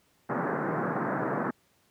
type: band-pass noise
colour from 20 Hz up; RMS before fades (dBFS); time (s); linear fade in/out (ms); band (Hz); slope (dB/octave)
pink; -30; 0.29-1.51; 10; 140 to 1700; 48
effects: pink hiss -67 dBFS RMS until 1.9 s + high-pass 80 Hz 12 dB/octave